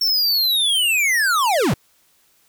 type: linear sweep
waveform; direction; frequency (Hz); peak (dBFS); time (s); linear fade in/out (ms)
square; down; 5480 to 87.2; -16; 0.01-1.74; 5
effects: white hiss -59 dBFS RMS until 2.48 s